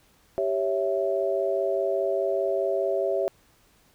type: chord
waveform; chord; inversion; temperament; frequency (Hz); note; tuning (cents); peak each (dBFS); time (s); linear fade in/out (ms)
sine; C# diminished; second; equal; 392 / 554.4 / 659.3; G4 / C#5 / E5; 0 / 0 / 0; -27; 0.38-3.28; 0
effects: pink hiss -61 dBFS RMS until 3.94 s